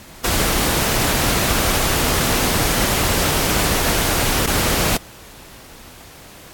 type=noise with dropouts; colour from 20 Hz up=pink; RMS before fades=-18 dBFS; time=0.24-4.97 s; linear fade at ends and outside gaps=5 ms; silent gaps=4.462-4.472 s; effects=pink hiss -41 dBFS RMS until 6.53 s + AAC 64 kbps